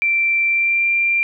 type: tone with pitch glide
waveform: sine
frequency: 2349 to 2374 Hz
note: D7 to D7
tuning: 0 to +18 cents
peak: -14 dBFS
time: 0.02-1.23 s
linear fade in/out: 0 ms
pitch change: +18 cents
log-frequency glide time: 0.47-0.89 s
effects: none